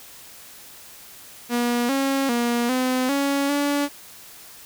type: tone with pitch steps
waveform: sawtooth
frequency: 240.3 / 272.5 / 238.1 / 255.5 / 279.5 / 286.7 Hz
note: B3 / C#4 / A#3 / C4 / C#4 / D4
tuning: -47 / -29 / +37 / -41 / +14 / -42 cents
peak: -16 dBFS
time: 1.49-3.89 s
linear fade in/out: 50 ms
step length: 400 ms
effects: white hiss -44 dBFS RMS until 4.65 s